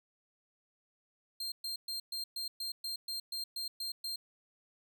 40% pulse tone bursts, 4186 Hz, C8, in tune, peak -35 dBFS, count 12, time 1.4-4.16 s, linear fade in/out 5 ms, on 120 ms, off 120 ms, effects none

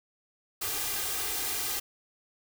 white noise with comb filter, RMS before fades -32 dBFS, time 0.61-1.8 s, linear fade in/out 10 ms, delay 2.5 ms, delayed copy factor +0.8, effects none

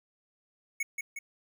square tone with echo, 2212 Hz, C#7, 4 cents flat, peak -29 dBFS, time 0.8-0.83 s, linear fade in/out 5 ms, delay 180 ms, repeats 2, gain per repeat -4 dB, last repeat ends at 1.19 s, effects none

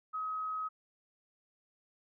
sine tone, 1270 Hz, D#6, 35 cents sharp, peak -34 dBFS, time 0.13-0.69 s, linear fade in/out 20 ms, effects none

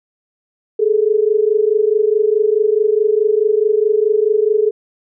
sine tone pair together, 415.3 / 440 Hz, G#4 / A4, 0 / 0 cents, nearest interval minor second, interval 100 cents, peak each -14 dBFS, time 0.79-4.71 s, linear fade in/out 10 ms, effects none

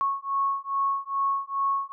sine beating tone pair, 1100 / 1102.4 Hz, C#6 / C#6, -14 / -10 cents, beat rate 2.4 Hz, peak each -27 / -27 dBFS, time 0.01-1.92 s, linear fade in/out 0 ms, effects none

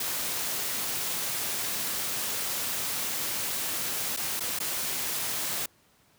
white noise with dropouts, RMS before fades -31 dBFS, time 0-5.66 s, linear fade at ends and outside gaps 5 ms, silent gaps 4.165-4.171 / 4.397-4.405 / 4.59-4.601 s, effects pink hiss -63 dBFS RMS until 6.18 s + high-pass 80 Hz 12 dB/octave

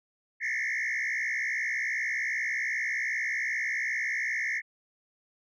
sine tone with frequency modulation, 1974 Hz, B6, 1 cent flat, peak -25 dBFS, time 0.4-4.62 s, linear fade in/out 50 ms, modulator 62.6 Hz, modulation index 3.6, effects tanh soft clip ceiling -27 dBFS

